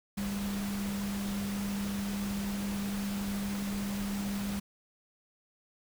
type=tone in noise; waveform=sine; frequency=200.5 Hz; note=G3; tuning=39 cents sharp; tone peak=-32 dBFS; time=0.17-4.6 s; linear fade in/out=10 ms; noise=pink; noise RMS=-41 dBFS; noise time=0.17-4.6 s; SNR=+6 dB; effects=none